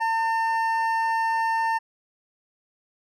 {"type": "tone pair together", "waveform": "triangle", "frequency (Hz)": [903.6, 1800], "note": ["A5", "A6"], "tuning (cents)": [46, 39], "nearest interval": "octave", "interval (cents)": 1193, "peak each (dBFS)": [-20, -27], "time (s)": [0, 1.79], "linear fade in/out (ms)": 20, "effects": []}